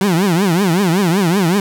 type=tone with vibrato; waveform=30% pulse; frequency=182.5 Hz; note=F#3; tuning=24 cents flat; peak=-9 dBFS; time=0.01-1.6 s; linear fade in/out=2 ms; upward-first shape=triangle; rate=5.3 Hz; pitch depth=260 cents each way; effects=none